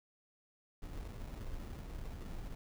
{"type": "noise with sample-and-hold", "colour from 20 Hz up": "brown", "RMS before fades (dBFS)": -44, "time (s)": [0.82, 2.55], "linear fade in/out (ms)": 5, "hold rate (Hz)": 1575, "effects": []}